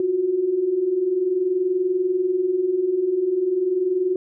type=tone pair together; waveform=sine; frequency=349.2 / 369.6 Hz; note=F4 / F#4; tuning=0 / -2 cents; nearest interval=minor second; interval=98 cents; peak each=-26 / -19 dBFS; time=0-4.16 s; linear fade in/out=2 ms; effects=none